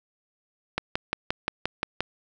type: click train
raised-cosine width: 0.3 ms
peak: -9 dBFS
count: 8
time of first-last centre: 0.78-2.006 s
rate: 5.71 Hz
effects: none